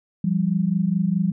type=tone pair together; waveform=sine; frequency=171.13 / 195.9 Hz; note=F3 / G3; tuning=-35 / -1 cents; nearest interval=major second; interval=234 cents; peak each=-21 dBFS; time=0.24-1.32 s; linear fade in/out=5 ms; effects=none